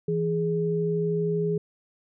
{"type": "tone pair together", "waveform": "sine", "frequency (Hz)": [165.33, 416.6], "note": ["E3", "G#4"], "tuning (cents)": [5, 5], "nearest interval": "octave + major third", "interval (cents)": 1600, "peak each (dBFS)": [-26, -25], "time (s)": [0.08, 1.58], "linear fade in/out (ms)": 5, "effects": []}